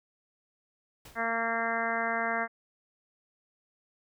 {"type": "noise with exponential decay", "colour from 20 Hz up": "pink", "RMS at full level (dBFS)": -46, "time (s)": [1.05, 1.37], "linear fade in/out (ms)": 5, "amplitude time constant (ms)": 69}
{"type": "harmonic tone", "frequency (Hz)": 229.2, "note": "A#3", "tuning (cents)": -29, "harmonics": [1, 2, 3, 4, 5, 6, 7, 8, 9], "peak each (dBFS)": [-39, -39, -33, -38, -37, -37, -34, -37, -38], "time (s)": [1.15, 2.48], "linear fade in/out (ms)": 50}
{"effects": []}